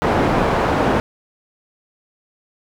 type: low-pass noise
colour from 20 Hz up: white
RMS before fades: -17 dBFS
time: 0.02-1 s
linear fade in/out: 0 ms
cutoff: 840 Hz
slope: 12 dB/octave
effects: none